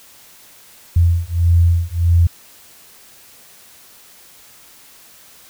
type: beating tone pair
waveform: sine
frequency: 84.6 / 86.2 Hz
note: E2 / F2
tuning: +45 / -22 cents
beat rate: 1.6 Hz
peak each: -14 dBFS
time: 0.96-2.27 s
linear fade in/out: 5 ms
effects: white hiss -45 dBFS RMS until 5.49 s